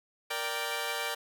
10% pulse chord, G minor, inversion first, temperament equal with one note detuned, 466.2 / 587.3 / 780.8 Hz, Bb4 / D5 / G5, 0 / 0 / -7 cents, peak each -28 dBFS, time 0.3-1.15 s, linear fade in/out 10 ms, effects none

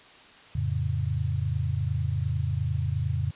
sine chord, F augmented, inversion none, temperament equal, 87.31 / 110 / 138.59 Hz, F2 / A2 / C#3, 0 / 0 / 0 cents, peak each -29 dBFS, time 0.55-3.31 s, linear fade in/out 5 ms, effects white hiss -51 dBFS RMS until 3.35 s + resampled to 8000 Hz

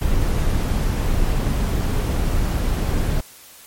brown noise, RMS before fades -19 dBFS, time 0.01-3.21 s, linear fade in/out 10 ms, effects white hiss -44 dBFS RMS until 3.66 s + MP3 64 kbps

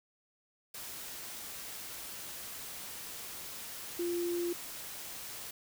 sine tone in noise, 347.2 Hz, F4, 10 cents flat, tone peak -31 dBFS, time 3.99-4.53 s, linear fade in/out 5 ms, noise white, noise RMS -44 dBFS, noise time 0.74-5.51 s, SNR +10 dB, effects none

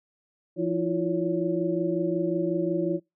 sine tone cluster, 171.6 / 323.3 / 348.8 / 562 Hz, F3 / E4 / F4 / C#5, -30 / -34 / -2 / +24 cents, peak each -31 / -28 / -27 / -31 dBFS, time 0.56-3 s, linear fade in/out 50 ms, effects noise-tail reverb RT60 0.2 s tail -22 dB re dry

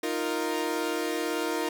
sawtooth chord, Eb suspended second, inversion none, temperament equal, 311.1 / 349.2 / 466.2 Hz, Eb4 / F4 / Bb4, 0 / 0 / 0 cents, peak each -28 dBFS, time 0.03-1.69 s, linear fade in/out 5 ms, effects none

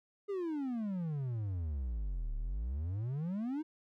triangle exponential two-way sweep, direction down then up, 415.3 to 34.97 to 322.1 Hz, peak -32 dBFS, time 0.28-3.63 s, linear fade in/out 20 ms, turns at 2.35 s, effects none

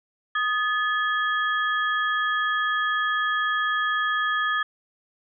sine tone cluster, 1244 / 1722 / 3278 Hz, D#6 / A6 / G#7, -1 / -38 / -23 cents, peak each -25 / -24 / -33 dBFS, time 0.35-4.63 s, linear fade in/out 5 ms, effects none

